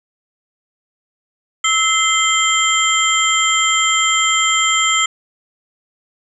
sine tone cluster, 1302 / 2070 / 3155 / 7300 Hz, E6 / C7 / G7 / A#8, -22 / -19 / +10 / -37 cents, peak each -18 dBFS, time 1.64-5.06 s, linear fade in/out 5 ms, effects none

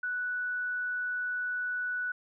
sine tone, 1480 Hz, F#6, in tune, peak -30 dBFS, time 0.03-2.12 s, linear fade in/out 5 ms, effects none

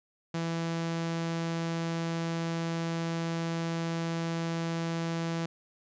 sawtooth tone, 166.1 Hz, E3, 13 cents sharp, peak -26 dBFS, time 0.34-5.46 s, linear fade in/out 5 ms, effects resampled to 16000 Hz

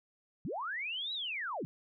sine linear two-way sweep, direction up then down, 115.3 to 3956 to 115.3 Hz, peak -35 dBFS, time 0.45-1.65 s, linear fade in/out 0 ms, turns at 1.13 s, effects none

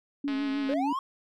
sine tone with vibrato, 277.2 Hz, C#4, in tune, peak -27 dBFS, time 0.24-0.93 s, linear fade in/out 5 ms, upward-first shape triangle, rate 6.5 Hz, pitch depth 56 cents each way
click train, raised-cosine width 0.3 ms, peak -24 dBFS, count 98, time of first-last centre 0.28-0.738 s, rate 212 Hz
triangle linear sweep, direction up, 506 to 1108.7 Hz, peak -26 dBFS, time 0.69-0.99 s, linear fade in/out 2 ms
effects none

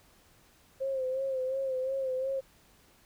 sine tone with vibrato, 527 Hz, C5, 12 cents sharp, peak -29 dBFS, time 0.8-2.41 s, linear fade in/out 20 ms, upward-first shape sine, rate 2.8 Hz, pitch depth 49 cents each way, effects pink hiss -62 dBFS RMS until 3.05 s

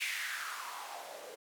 blue noise with band-pass filter sweep, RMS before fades -41 dBFS, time 0-1.36 s, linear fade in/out 20 ms, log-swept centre 2400 to 460 Hz, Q 4.2, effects none

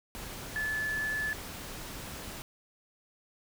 sine tone in noise, 1731 Hz, A6, 29 cents flat, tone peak -30 dBFS, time 0.56-1.33 s, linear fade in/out 0 ms, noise pink, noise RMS -42 dBFS, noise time 0.15-2.42 s, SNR +9 dB, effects none

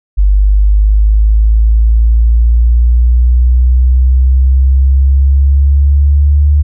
sine linear sweep, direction up, 49 to 73.42 Hz, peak -4 dBFS, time 0.17-6.63 s, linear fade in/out 20 ms, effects none

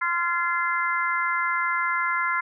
harmonic tone with a mistuned harmonic, 345.3 Hz, F4, 20 cents flat, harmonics 3 / 4 / 5 / 6, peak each -27 / -26 / -30 / -28 dBFS, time 0.01-2.41 s, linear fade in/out 10 ms, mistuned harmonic 5, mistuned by -15 cents, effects none

